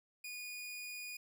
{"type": "tone", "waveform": "sawtooth", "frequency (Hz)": 2456, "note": "D#7", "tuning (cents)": -23, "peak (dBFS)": -40, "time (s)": [0.24, 1.17], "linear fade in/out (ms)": 5, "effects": []}